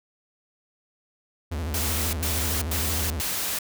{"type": "tone with vibrato", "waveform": "45% pulse", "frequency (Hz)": 78.5, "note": "D#2", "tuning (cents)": 16, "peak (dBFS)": -27, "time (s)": [1.51, 3.21], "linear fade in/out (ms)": 10, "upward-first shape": "sine", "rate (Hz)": 13, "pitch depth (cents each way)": 180}
{"type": "noise bursts", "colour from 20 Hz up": "white", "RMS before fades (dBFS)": -28, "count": 4, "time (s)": [1.74, 3.588], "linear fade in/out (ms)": 2, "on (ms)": 390, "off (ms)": 96}
{"effects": []}